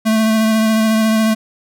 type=tone with vibrato; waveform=square; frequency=220 Hz; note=A3; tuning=in tune; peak=-12 dBFS; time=0.05-1.35 s; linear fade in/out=20 ms; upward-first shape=triangle; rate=14 Hz; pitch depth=21 cents each way; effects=none